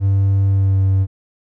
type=tone with pitch glide; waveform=triangle; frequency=98 to 96.26 Hz; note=G2 to G2; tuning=0 to -31 cents; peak=-9 dBFS; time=0-1.07 s; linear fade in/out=50 ms; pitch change=-31 cents; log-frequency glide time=0.47-0.82 s; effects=tanh soft clip ceiling -5 dBFS